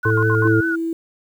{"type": "tone with vibrato", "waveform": "sine", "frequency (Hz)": 1463, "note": "F#6", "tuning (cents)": -20, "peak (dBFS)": -20, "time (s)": [0.03, 0.76], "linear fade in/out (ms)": 10, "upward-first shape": "sine", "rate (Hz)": 5.1, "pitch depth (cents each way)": 55}
{"type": "harmonic tone", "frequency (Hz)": 110, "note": "A2", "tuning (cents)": 0, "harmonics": [1, 3, 4], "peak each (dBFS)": [-17, -23, -20], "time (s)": [0.05, 0.61], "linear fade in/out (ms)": 10}
{"type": "tone bursts", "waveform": "sine", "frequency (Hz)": 1058, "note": "C6", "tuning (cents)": 19, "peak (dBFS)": -23, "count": 4, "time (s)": [0.05, 0.475], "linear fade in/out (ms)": 0, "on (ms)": 53, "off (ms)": 71}
{"type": "tone", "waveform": "sine", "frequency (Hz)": 329.6, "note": "E4", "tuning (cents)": 0, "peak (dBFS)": -20, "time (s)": [0.45, 0.93], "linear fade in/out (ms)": 2}
{"effects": ["8-bit"]}